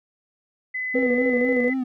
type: tone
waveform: sine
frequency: 2016 Hz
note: B6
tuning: 35 cents sharp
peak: -25 dBFS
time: 0.74-1.74 s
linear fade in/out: 10 ms
type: tone with vibrato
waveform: triangle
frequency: 252.7 Hz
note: B3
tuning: 40 cents sharp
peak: -20 dBFS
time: 0.94-1.84 s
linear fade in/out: 10 ms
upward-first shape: sine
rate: 4 Hz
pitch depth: 84 cents each way
type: tone with tremolo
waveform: sine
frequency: 493.9 Hz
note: B4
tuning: in tune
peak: -19 dBFS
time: 0.95-1.7 s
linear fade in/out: 5 ms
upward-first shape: square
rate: 13 Hz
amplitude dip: 45%
effects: none